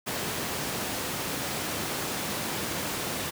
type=high-pass noise; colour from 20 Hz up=pink; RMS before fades=-32 dBFS; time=0.06-3.31 s; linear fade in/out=20 ms; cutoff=130 Hz; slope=12 dB/octave; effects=none